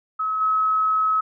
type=tone with level steps; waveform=sine; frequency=1284 Hz; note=E6; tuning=46 cents flat; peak=-21 / -17 dBFS; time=0.19-1.21 s; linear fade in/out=10 ms; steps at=0.4 s; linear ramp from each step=20 ms; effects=none